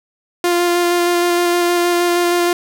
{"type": "tone with vibrato", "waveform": "sawtooth", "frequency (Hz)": 349.2, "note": "F4", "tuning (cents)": 0, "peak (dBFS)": -9, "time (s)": [0.44, 2.53], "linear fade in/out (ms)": 2, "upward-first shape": "square", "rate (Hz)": 6.4, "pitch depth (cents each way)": 9, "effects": ["7-bit"]}